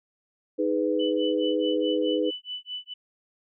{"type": "chord", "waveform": "sine", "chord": "G# minor", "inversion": "second", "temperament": "just", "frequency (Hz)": [311.5, 415.3, 498.4], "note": ["D#4", "G#4", "B4"], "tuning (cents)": [2, 0, 16], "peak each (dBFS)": [-26, -28, -26], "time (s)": [0.58, 2.31], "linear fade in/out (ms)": 20}
{"type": "tone with tremolo", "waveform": "sine", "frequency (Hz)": 2985, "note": "F#7", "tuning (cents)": 15, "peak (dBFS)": -30, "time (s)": [0.99, 2.94], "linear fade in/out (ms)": 10, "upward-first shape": "sine", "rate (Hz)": 4.7, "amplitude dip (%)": 100}
{"effects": []}